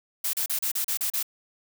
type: noise bursts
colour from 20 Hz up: blue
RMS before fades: -27 dBFS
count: 8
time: 0.24-1.229 s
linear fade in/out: 5 ms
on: 93 ms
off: 35 ms
effects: none